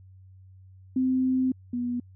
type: tone pair in turn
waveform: sine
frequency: 258.5 / 243.5 Hz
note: C4 / B3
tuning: -21 / -24 cents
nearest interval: minor second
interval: 103 cents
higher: first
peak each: -21 / -26 dBFS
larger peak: first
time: 0.96-1.52 / 1.73-2 s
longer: first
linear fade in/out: 5 ms
effects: added 94 Hz sine -48 dBFS peak until 2.15 s